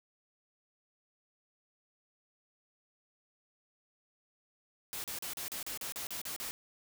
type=noise bursts; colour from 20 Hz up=white; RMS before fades=-40 dBFS; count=11; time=4.93-6.51 s; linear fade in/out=0 ms; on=110 ms; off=37 ms; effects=none